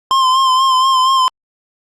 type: tone with vibrato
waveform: square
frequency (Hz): 1046.5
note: C6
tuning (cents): 0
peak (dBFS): -10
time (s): 0.11-1.28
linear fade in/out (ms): 0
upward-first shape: sine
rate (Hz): 4.2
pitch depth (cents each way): 40
effects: low-pass 6000 Hz 12 dB/octave + Opus 48 kbps